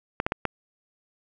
clicks, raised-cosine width 0.5 ms, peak -9 dBFS, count 4, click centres 0.201 / 0.265 / 0.321 / 0.453 s, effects none

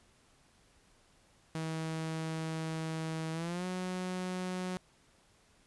sawtooth tone with pitch glide, 160.4 to 183.19 Hz, E3 to F#3, -47 to -17 cents, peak -31 dBFS, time 1.55-4.77 s, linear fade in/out 0 ms, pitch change +230 cents, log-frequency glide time 3.32-3.66 s, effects pink hiss -66 dBFS RMS until 5.66 s + resampled to 24000 Hz

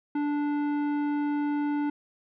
triangle tone with tanh clipping, 292.4 Hz, D4, 7 cents flat, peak -27 dBFS, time 0.15-1.9 s, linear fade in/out 5 ms, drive 17 dB, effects none

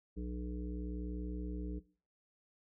harmonic tone, 60.5 Hz, B1, 35 cents flat, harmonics 1 / 3 / 5 / 7 / 8, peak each -40 / -43 / -45 / -50 / -58 dBFS, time 0.16-1.8 s, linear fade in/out 20 ms, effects noise-tail reverb RT60 0.4 s tail -19 dB re dry

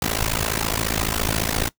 pink noise with amplitude modulation, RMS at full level -19 dBFS, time 0.02-1.69 s, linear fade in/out 2 ms, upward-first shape sine, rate 54.5 Hz, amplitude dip 100%, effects noise-tail reverb RT60 0.1 s tail -19 dB re dry

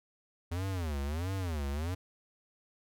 square tone with vibrato, 82 Hz, E2, 9 cents flat, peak -33 dBFS, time 0.51-1.95 s, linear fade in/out 10 ms, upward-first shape sine, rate 1.5 Hz, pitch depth 290 cents each way, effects none

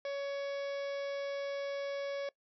harmonic tone with a mistuned harmonic, 560 Hz, C#5, 18 cents sharp, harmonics 1 / 2 / 3 / 4 / 5 / 6 / 7 / 8 / 9 / 10, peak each -35 / -50 / -49 / -49 / -61 / -54 / -59 / -61 / -58 / -61 dBFS, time 0.05-2.29 s, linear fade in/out 2 ms, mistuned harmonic 5, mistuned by -20 cents, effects noise-tail reverb RT60 0.1 s tail -21 dB re dry

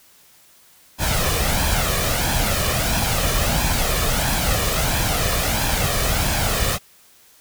pink noise with flanger, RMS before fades -20 dBFS, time 0.98-6.79 s, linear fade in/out 50 ms, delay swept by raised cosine 1.2 to 1.71 ms, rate 1.5 Hz, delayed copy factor +0.55, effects white hiss -52 dBFS RMS until 7.4 s

